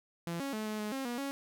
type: tone with pitch steps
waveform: sawtooth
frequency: 169.7 / 276.2 / 216 / 214.2 / 211.4 / 268.6 / 240.6 / 277 Hz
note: F3 / C#4 / A3 / A3 / G#3 / C4 / B3 / C#4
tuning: -49 / -6 / -32 / -46 / +31 / +46 / -45 / -1 cents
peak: -31 dBFS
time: 0.27-1.31 s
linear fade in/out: 0 ms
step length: 130 ms
effects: none